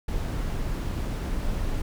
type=noise; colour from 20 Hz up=brown; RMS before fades=-28 dBFS; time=0.08-1.82 s; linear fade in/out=5 ms; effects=none